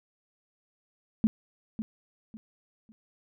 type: tone with echo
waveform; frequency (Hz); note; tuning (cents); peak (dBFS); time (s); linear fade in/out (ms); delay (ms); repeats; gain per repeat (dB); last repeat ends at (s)
sine; 220; A3; 0; -18; 1.24-1.27; 0; 550; 3; -11; 2.92
effects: none